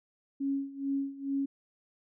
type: tone with tremolo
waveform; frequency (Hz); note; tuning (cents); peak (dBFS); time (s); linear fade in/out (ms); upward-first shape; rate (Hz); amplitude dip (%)
sine; 275.8; C#4; -9; -27; 0.4-1.46; 10; sine; 2.3; 85
effects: none